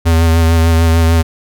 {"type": "tone with vibrato", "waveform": "square", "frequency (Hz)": 82.41, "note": "E2", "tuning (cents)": 0, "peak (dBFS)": -8, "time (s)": [0.05, 1.23], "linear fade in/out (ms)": 20, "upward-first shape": "sine", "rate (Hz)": 6.7, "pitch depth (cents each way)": 24, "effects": []}